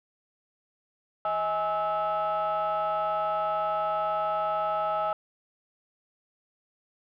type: tone cluster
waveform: sine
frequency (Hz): 634 / 832 / 1301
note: D#5 / G#5 / E6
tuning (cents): +32 / +3 / -23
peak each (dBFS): -28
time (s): 1.25-5.13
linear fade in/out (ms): 2
effects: tanh soft clip ceiling -21 dBFS